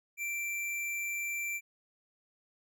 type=tone; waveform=square; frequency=2349 Hz; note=D7; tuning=in tune; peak=-34 dBFS; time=0.17-1.61 s; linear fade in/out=50 ms; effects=none